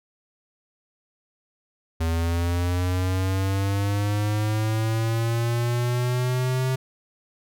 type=linear sweep; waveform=square; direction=up; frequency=81.3 to 130.81 Hz; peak=-22 dBFS; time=2-6.76 s; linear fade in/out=10 ms; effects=none